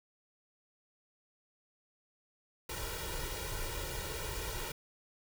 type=noise with comb filter; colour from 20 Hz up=pink; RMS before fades=-39 dBFS; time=2.69-4.72 s; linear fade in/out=5 ms; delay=2.1 ms; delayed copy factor=+1; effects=none